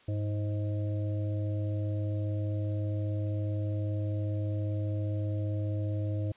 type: harmonic tone with a mistuned harmonic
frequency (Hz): 105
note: G#2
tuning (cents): +19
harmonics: 1 / 3 / 5 / 6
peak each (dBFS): -29 / -39 / -43 / -45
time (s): 0.08-6.32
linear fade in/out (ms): 5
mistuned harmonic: 1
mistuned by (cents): -41
effects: white hiss -60 dBFS RMS until 6.36 s + resampled to 8000 Hz